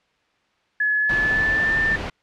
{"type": "tone with pitch glide", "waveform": "sine", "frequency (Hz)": [1703, 1783.5], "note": ["G#6", "A6"], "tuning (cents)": [43, 23], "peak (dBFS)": -17, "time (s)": [0.8, 1.96], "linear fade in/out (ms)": 5, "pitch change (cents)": 80, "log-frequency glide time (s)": [0.98, 1.74]}
{"type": "noise", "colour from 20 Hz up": "pink", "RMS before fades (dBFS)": -28, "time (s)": [1.09, 2.1], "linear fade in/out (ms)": 5}
{"effects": ["white hiss -64 dBFS RMS until 2.22 s", "low-pass 3000 Hz 12 dB/octave"]}